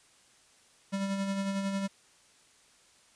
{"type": "tone with tremolo", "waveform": "square", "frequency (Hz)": 196, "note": "G3", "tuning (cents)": 0, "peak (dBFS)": -29, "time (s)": [0.92, 1.88], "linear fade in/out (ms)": 20, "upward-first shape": "sine", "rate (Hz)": 11, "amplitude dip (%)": 40, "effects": ["white hiss -62 dBFS RMS until 3.15 s", "resampled to 22050 Hz"]}